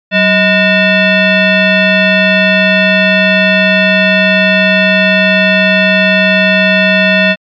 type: tone with frequency modulation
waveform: sine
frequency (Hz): 1010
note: B5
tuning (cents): +39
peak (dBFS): -5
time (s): 0.11-7.36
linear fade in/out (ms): 50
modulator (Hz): 821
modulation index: 2.6
effects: MP3 96 kbps